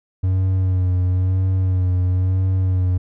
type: tone with vibrato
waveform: triangle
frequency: 92.5 Hz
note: F#2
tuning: in tune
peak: -13 dBFS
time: 0.23-2.98 s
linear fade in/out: 10 ms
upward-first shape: sine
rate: 1 Hz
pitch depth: 32 cents each way
effects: none